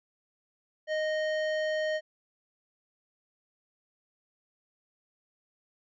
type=tone with band-pass filter; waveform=square; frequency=620 Hz; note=D#5; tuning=6 cents flat; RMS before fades=-30 dBFS; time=0.87-2.01 s; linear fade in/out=50 ms; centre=1300 Hz; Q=0.74; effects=resampled to 16000 Hz